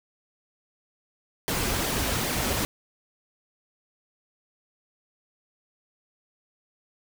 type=noise with flanger; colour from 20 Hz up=pink; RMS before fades=-27 dBFS; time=1.48-2.65 s; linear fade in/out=0 ms; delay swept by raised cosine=0.74 to 6.64 ms; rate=2.5 Hz; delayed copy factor=-0.6; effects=none